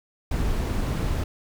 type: noise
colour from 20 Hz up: brown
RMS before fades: -25 dBFS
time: 0.31-1.24 s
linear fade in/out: 5 ms
effects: none